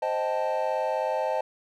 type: chord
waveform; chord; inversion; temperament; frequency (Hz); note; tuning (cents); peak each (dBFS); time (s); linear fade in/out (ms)
triangle; A half-diminished seventh; first; equal; 523.3 / 622.3 / 784 / 880; C5 / Eb5 / G5 / A5; 0 / 0 / 0 / 0; -28 / -27 / -32 / -28; 0.02-1.41; 5
effects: none